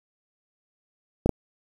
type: clicks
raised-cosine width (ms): 2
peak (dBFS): -8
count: 2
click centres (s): 1.26 / 1.293
effects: 7-bit